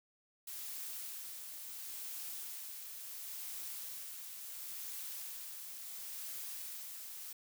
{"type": "noise with tremolo", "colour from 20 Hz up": "blue", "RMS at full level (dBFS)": -44, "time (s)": [0.47, 7.33], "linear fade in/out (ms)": 5, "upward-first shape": "sine", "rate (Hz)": 0.72, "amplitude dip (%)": 35, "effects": []}